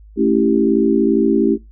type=chord; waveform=sine; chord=A dominant seventh; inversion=none; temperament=equal; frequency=220 / 277.2 / 329.6 / 392 Hz; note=A3 / C#4 / E4 / G4; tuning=0 / 0 / 0 / 0 cents; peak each=-17 dBFS; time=0.16-1.58 s; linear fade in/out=50 ms; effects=noise-tail reverb RT60 0.2 s tail -21 dB re dry + added 52 Hz sine -39 dBFS peak until 1.71 s